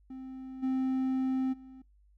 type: tone with level steps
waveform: triangle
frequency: 261.6 Hz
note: C4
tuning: in tune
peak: -38 / -25 / -45 dBFS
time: 0.1-1.82 s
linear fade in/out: 5 ms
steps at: 0.62 / 1.52 s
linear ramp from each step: 20 ms
effects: noise-tail reverb RT60 0.2 s tail -22 dB re dry + added 50 Hz sine -60 dBFS peak until 2.17 s